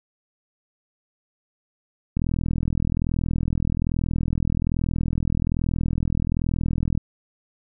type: click train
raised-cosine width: 5 ms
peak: -11 dBFS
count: 199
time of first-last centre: 2.17-6.976 s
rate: 41.2 Hz
effects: none